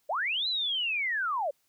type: linear two-way sweep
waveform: sine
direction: up then down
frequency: 523.3 to 4085 to 523.3 Hz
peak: -27 dBFS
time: 0.09-1.51 s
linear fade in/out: 10 ms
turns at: 0.48 s
effects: white hiss -72 dBFS RMS until 1.68 s

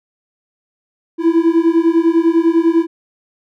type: beating tone pair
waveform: triangle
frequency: 326.8 / 336.8 Hz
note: E4 / E4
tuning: -15 / +37 cents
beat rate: 10 Hz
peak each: -11 dBFS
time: 1.18-2.87 s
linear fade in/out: 50 ms
effects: none

